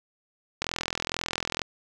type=click train; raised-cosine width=0.2 ms; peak=-10 dBFS; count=43; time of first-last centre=0.62-1.618 s; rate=42.1 Hz; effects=none